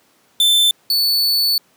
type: tone pair in turn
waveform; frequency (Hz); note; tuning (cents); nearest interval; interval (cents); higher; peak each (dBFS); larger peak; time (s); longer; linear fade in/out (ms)
45% pulse; 3540 / 4460; A7 / C#8; +10 / +10; major third; 400; second; -11 / -13; first; 0.4-0.71 / 0.9-1.58; second; 2
effects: pink hiss -56 dBFS RMS until 1.76 s + high-pass 200 Hz 12 dB/octave